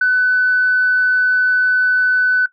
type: tone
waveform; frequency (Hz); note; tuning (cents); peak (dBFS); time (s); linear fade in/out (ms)
sine; 1501; F#6; +24; -10; 0.01-2.46; 5
effects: noise-tail reverb RT60 0.1 s tail -17 dB re dry + tanh soft clip ceiling -6 dBFS